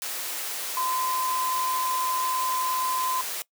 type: tone in noise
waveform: sine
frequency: 1025 Hz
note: C6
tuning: 36 cents flat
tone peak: -25 dBFS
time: 0.77-3.21 s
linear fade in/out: 0 ms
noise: white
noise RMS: -32 dBFS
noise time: 0.02-3.42 s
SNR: +4 dB
effects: noise-tail reverb RT60 0.1 s tail -21 dB re dry + high-pass 400 Hz 12 dB/octave